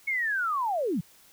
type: linear sweep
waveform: sine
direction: down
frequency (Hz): 2217 to 138.59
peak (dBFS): -25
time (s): 0.07-1.01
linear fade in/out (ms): 10
effects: white hiss -57 dBFS RMS until 1.32 s